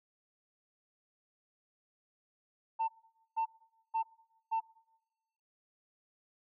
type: tone bursts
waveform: sine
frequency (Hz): 898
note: A5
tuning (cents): +35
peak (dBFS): -27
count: 4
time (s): 2.79-4.606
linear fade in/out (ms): 20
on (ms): 94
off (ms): 480
effects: noise-tail reverb RT60 1.0 s tail -23 dB re dry + tanh soft clip ceiling -27 dBFS